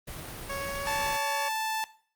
pink noise, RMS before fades -40 dBFS, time 0.07-1.17 s, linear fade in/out 10 ms
15% pulse tone with pitch glide, 554.4 to 563.1 Hz, C#5 to C#5, 0 to +27 cents, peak -26 dBFS, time 0.49-1.49 s, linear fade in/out 10 ms, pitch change +27 cents, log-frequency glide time 0.6-0.95 s
sawtooth tone, 879 Hz, A5, 2 cents flat, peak -25 dBFS, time 0.87-1.84 s, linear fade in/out 0 ms
effects noise-tail reverb RT60 0.5 s tail -18 dB re dry + Opus 32 kbps

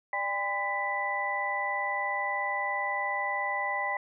sine tone cluster, 591 / 804 / 1018 / 1981 Hz, D5 / G5 / C6 / B6, +11 / +44 / -48 / +5 cents, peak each -38 / -33 / -35 / -31 dBFS, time 0.13-3.97 s, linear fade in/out 2 ms, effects none

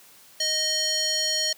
square tone with band-pass filter, 622.3 Hz, D#5, in tune, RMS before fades -25 dBFS, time 0.4-1.53 s, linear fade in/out 5 ms, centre 5000 Hz, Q 3, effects white hiss -52 dBFS RMS until 1.57 s + high-pass 80 Hz 12 dB/octave

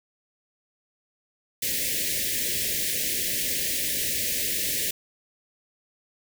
white band-stop noise, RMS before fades -27 dBFS, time 1.62-4.91 s, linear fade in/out 5 ms, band 610 to 1700 Hz, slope 96 dB/octave, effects none

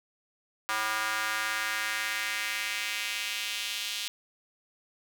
square tone with high-pass filter sweep, 109.1 Hz, A2, 14 cents flat, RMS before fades -32 dBFS, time 0.69-4.08 s, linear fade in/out 0 ms, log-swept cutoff 1200 to 3300 Hz, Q 2, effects none

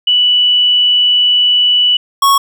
sine / square tone pair in turn, 2960 / 1105.6 Hz, F#7 / C#6, 0 / -5 cents, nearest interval octave + perfect fourth, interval 1705 cents, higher first, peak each -7 dBFS, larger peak neither, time 0.07-1.97 / 2.22-2.38 s, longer first, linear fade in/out 5 ms, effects none

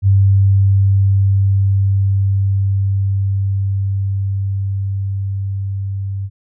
sine tone with level ramp, 98 Hz, G2, in tune, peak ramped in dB -7 to -19 dBFS, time 0.02-6.3 s, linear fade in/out 50 ms, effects none

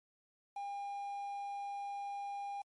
triangle tone with quantisation, 804 Hz, G5, 44 cents sharp, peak -37 dBFS, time 0.56-2.62 s, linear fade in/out 5 ms, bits 10, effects MP3 48 kbps

